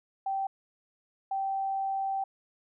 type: tone pair in turn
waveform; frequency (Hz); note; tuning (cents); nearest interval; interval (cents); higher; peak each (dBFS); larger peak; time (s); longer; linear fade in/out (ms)
sine; 778 / 778; G5 / G5; -13 / -13; unison; 0; neither; -28; neither; 0.26-0.47 / 1.31-2.24; second; 5
effects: none